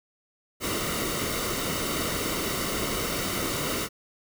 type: noise with comb filter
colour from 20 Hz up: pink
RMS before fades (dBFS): -29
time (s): 0.6-3.89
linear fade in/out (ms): 50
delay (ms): 1.2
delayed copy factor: -0.6
effects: none